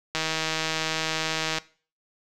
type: click train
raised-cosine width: 0.2 ms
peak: -9 dBFS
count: 229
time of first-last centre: 0.15-1.584 s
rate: 159 Hz
effects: noise-tail reverb RT60 0.4 s tail -19 dB re dry